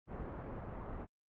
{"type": "low-pass noise", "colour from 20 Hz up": "pink", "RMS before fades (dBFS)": -44, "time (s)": [0.07, 1.07], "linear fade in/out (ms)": 50, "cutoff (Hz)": 1200, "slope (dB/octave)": 12, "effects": ["low-pass 2000 Hz 12 dB/octave", "Opus 24 kbps"]}